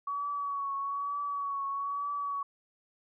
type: tone with vibrato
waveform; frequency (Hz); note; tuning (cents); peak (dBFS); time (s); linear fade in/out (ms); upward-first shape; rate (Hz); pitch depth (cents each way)
sine; 1128; C#6; +30; -31; 0.07-2.43; 5; triangle; 1.1; 38
effects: none